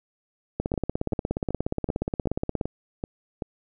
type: two click trains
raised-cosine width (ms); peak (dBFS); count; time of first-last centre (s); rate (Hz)
2; -15 / -12; 8 / 35; 0.74-3.422 / 0.6-2.612; 2.61 / 16.9
effects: none